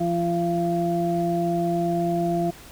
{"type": "harmonic tone", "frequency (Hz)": 171.4, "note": "F3", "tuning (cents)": -32, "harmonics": [1, 2, 4], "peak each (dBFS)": [-25, -25, -25], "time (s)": [0, 2.51], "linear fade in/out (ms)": 10, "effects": ["pink hiss -45 dBFS RMS until 2.71 s"]}